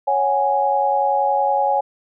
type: chord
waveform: sine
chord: C# suspended fourth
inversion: none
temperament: equal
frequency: 554.4 / 740 / 830.6 Hz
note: C#5 / F#5 / G#5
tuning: 0 / 0 / 0 cents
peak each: -21 / -23 / -17 dBFS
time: 0.07-1.81 s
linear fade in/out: 10 ms
effects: none